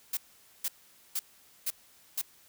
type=noise bursts; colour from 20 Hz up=blue; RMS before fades=-31 dBFS; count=5; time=0.13-2.215 s; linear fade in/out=5 ms; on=41 ms; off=470 ms; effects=white hiss -60 dBFS RMS until 2.48 s